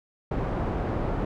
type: low-pass noise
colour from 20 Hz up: pink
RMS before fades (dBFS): -28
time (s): 0.31-1.25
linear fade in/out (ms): 5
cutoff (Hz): 900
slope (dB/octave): 12
effects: none